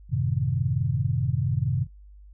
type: chord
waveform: sine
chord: F# diminished seventh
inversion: none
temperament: equal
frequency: 92.5 / 110 / 130.81 / 155.56 Hz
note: F#2 / A2 / C3 / Eb3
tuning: 0 / 0 / 0 / 0 cents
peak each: -30 / -29 / -25 / -30 dBFS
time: 0.09-1.87 s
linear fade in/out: 50 ms
effects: noise-tail reverb RT60 0.1 s tail -17 dB re dry + added 50 Hz sine -45 dBFS peak until 2.33 s